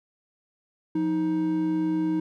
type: tone pair together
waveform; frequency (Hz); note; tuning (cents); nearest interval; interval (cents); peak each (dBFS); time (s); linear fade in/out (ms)
triangle; 176.5 / 314.5; F3 / D#4; +19 / +19; minor seventh; 1000; -29 / -21; 0.95-2.2; 5
effects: none